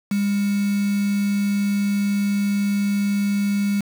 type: tone with quantisation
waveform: sine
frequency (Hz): 202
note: G#3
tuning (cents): -48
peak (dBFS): -18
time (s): 0.11-3.81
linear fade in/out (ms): 5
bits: 5
effects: none